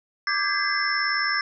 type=tone cluster; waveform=sine; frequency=1176 / 1586 / 1665 / 2035 / 5310 Hz; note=D6 / G6 / G#6 / C7 / E8; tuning=+2 / +20 / +4 / -49 / +12 cents; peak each=-28 dBFS; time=0.27-1.41 s; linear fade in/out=2 ms; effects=none